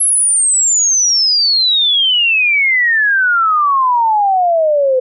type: exponential sweep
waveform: sine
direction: down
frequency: 11200 to 504 Hz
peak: -9 dBFS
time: 0-5 s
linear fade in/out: 10 ms
effects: none